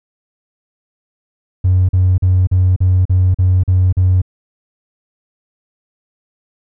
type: tone bursts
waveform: triangle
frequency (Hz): 92.1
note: F#2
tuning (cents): -7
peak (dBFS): -5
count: 9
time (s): 1.64-4.218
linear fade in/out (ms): 10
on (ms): 250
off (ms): 41
effects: tanh soft clip ceiling -5 dBFS